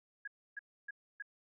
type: tone bursts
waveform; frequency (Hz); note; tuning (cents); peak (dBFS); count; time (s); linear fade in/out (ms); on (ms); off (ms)
sine; 1654; G#6; -8; -40; 4; 0.25-1.224; 5; 26; 290
effects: none